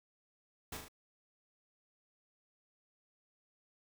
pink noise with echo, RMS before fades -43 dBFS, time 0.72-0.77 s, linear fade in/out 5 ms, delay 38 ms, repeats 3, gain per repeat -4 dB, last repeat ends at 0.884 s, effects none

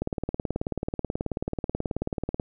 click train, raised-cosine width 2 ms, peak -14 dBFS, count 45, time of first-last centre 0.02-2.398 s, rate 18.5 Hz, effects none

